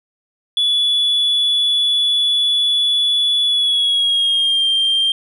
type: tone with pitch glide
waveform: sine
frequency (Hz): 3426 to 3178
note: A7 to G7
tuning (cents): -47 to +23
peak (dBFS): -11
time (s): 0.57-5.12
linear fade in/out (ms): 2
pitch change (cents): -130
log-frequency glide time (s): 3.45-4.67
effects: tanh soft clip ceiling -11 dBFS